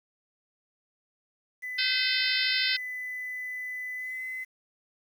sine tone with pitch glide, 2003 to 2034 Hz, B6 to C7, +24 to -50 cents, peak -33 dBFS, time 1.62-4.45 s, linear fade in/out 20 ms, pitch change +26 cents, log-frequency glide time 3.95-4.22 s
harmonic tone, 514 Hz, C5, 31 cents flat, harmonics 3 / 4 / 5 / 6 / 7 / 8 / 9 / 10, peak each -33 / -33 / -33 / -33 / -33 / -33 / -33 / -33 dBFS, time 1.78-2.77 s, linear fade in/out 10 ms
effects 9-bit

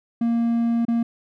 triangle tone with dropouts, 232.9 Hz, A#3, 1 cent flat, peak -16 dBFS, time 0.21-1.03 s, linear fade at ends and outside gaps 5 ms, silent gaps 0.852-0.882 s, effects none

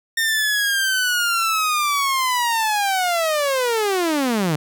sawtooth linear sweep, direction down, 1827 to 142.7 Hz, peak -14 dBFS, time 0.17-4.56 s, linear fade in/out 5 ms, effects none

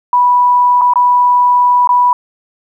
sine tone with dropouts, 983 Hz, B5, 8 cents flat, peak -6 dBFS, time 0.13-2.13 s, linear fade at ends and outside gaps 2 ms, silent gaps 0.812-0.816 / 0.936-0.957 / 1.874-1.891 s, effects 8-bit

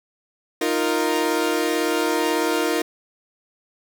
sawtooth chord, Eb suspended second, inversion none, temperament equal, 311.1 / 349.2 / 466.2 Hz, Eb4 / F4 / Bb4, 0 / 0 / 0 cents, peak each -20 dBFS, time 0.61-2.82 s, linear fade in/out 5 ms, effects none

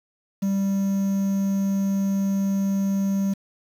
triangle tone with quantisation, 196 Hz, G3, in tune, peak -18 dBFS, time 0.42-3.34 s, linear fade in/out 10 ms, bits 7, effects none

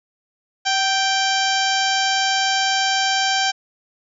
harmonic tone with a mistuned harmonic, 784 Hz, G5, in tune, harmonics 1 / 2 / 3 / 4 / 5 / 6 / 7 / 8 / 9, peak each -21 / -23 / -28 / -24 / -30 / -28 / -27 / -31 / -33 dBFS, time 0.65-3.52 s, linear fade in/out 20 ms, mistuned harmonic 1, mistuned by -31 cents, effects none

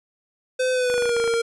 square tone with pitch glide, 511 to 463.2 Hz, C5 to A#4, -41 to -11 cents, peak -20 dBFS, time 0.59-1.42 s, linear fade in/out 10 ms, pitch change -170 cents, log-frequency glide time 0.72-1.24 s
clicks, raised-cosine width 0.5 ms, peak -17 dBFS, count 11, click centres 0.9 / 0.941 / 0.98 / 1.023 / 1.056 / 1.093 / 1.166 / 1.2 / 1.241 / 1.277 / 1.339 s
effects resampled to 24000 Hz

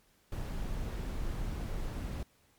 brown noise, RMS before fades -36 dBFS, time 0.32-2.23 s, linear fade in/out 2 ms, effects pink hiss -68 dBFS RMS until 2.58 s + MP3 96 kbps

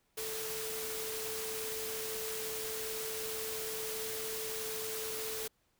sine tone in noise, 440 Hz, A4, in tune, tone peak -41 dBFS, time 0.17-5.48 s, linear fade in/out 10 ms, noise white, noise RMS -40 dBFS, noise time 0.17-5.48 s, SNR -4 dB, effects pink hiss -75 dBFS RMS until 5.79 s

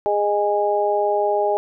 harmonic tone, 205.9 Hz, G#3, 15 cents flat, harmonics 2 / 3 / 4, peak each -21 / -21 / -21 dBFS, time 0.06-1.57 s, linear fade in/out 0 ms, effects none

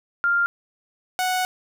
sine / sawtooth tone pair in turn, 1396.9 / 738.3 Hz, F6 / F#5, 0 / -4 cents, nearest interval major seventh, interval 1104 cents, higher first, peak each -17 dBFS, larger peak neither, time 0.24-0.46 / 1.19-1.45 s, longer second, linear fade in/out 0 ms, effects none

